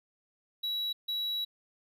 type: tone bursts at uneven times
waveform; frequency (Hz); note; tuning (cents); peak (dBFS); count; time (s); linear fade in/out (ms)
triangle; 3900; B7; -23; -29; 2; 0.63-0.93 / 1.08-1.45; 10
effects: none